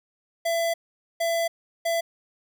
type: tone bursts at uneven times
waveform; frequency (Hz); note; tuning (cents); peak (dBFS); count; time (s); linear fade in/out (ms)
square; 670; E5; +28; -23; 3; 0.45-0.74 / 1.2-1.48 / 1.85-2.01; 10
effects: none